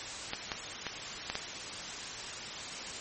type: clicks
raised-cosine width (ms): 0.2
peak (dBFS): -15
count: 5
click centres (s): 0.334 / 0.518 / 0.867 / 1.3 / 1.354
effects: white hiss -40 dBFS RMS until 3 s + MP3 32 kbps